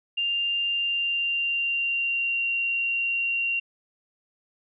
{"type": "tone with pitch glide", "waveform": "sine", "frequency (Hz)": [2794, 2759], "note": ["F7", "F7"], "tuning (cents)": [0, -22], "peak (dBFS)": -23, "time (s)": [0.17, 3.6], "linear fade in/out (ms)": 10, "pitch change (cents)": -22, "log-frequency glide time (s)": [0.66, 2.46], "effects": []}